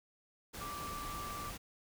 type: tone in noise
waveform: sine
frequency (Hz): 1170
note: D6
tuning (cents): -7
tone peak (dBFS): -42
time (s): 0.6-1.51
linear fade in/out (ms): 20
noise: pink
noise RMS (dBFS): -45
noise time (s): 0.53-1.58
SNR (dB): 0
effects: none

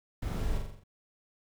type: noise with echo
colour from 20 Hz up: brown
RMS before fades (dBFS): -34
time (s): 0.22-0.58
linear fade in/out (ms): 5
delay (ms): 43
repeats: 6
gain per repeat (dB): -4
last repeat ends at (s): 0.838
effects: none

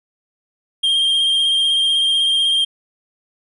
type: tone with vibrato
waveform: triangle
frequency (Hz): 3200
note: G7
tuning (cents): +35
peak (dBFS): -12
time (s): 0.83-2.65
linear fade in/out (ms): 10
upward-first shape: square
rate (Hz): 16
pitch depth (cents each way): 17
effects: resampled to 32000 Hz

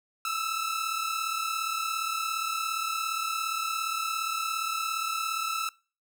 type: tone pair together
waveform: sawtooth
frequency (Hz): 1300 / 1337.3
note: E6 / E6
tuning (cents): -24 / +24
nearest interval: unison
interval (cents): 48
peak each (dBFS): -28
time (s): 0.25-5.69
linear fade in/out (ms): 2
effects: noise-tail reverb RT60 0.4 s tail -24 dB re dry

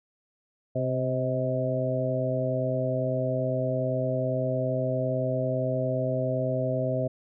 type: harmonic tone with a mistuned harmonic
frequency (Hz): 129.9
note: C3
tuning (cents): -12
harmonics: 1 / 2 / 3 / 4 / 5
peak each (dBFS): -29 / -33 / -36 / -31 / -29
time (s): 0.75-7.08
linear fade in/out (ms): 10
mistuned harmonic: 5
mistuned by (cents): -33
effects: none

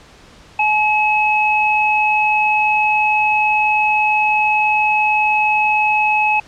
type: tone pair together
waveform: sine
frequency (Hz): 850 / 2571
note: G#5 / E7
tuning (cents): +40 / -44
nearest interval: octave + perfect fifth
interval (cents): 1916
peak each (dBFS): -15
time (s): 0.59-6.4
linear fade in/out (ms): 5
effects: pink hiss -44 dBFS RMS until 6.47 s + low-pass 6000 Hz 12 dB/octave

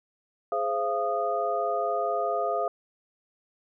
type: tone cluster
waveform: sine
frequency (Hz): 418.5 / 523 / 683 / 1234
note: G#4 / C5 / F5 / D#6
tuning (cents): +13 / -1 / -39 / -15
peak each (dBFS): -32 / -32 / -27 / -32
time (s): 0.52-2.68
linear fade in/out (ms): 2
effects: none

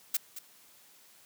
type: noise with echo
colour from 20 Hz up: blue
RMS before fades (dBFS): -28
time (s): 0.14-0.17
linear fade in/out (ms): 5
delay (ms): 220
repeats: 1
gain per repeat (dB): -13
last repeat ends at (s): 0.39
effects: white hiss -59 dBFS RMS until 1.25 s + high-pass 100 Hz 12 dB/octave

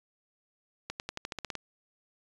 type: accelerating click train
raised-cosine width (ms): 0.2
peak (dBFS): -18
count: 10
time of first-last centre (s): 0.9-1.553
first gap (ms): 99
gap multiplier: 0.92
effects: resampled to 24000 Hz

